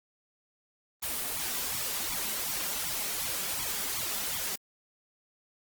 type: noise with flanger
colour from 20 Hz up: white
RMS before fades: -33 dBFS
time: 1.02-4.56 s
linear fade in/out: 10 ms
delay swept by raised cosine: 0.87 to 5.17 ms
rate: 2.7 Hz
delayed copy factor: +0.8
effects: Opus 24 kbps